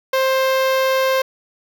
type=tone with notch filter; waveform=sawtooth; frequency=527 Hz; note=C5; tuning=12 cents sharp; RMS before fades=-17 dBFS; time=0.13-1.22 s; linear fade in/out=5 ms; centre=8500 Hz; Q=0.85; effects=none